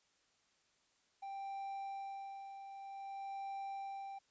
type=tone with tremolo; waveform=triangle; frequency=786 Hz; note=G5; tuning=4 cents sharp; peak=-39 dBFS; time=1.22-4.19 s; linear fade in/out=10 ms; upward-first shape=sine; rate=0.53 Hz; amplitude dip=55%; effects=white hiss -75 dBFS RMS until 4.3 s + resampled to 16000 Hz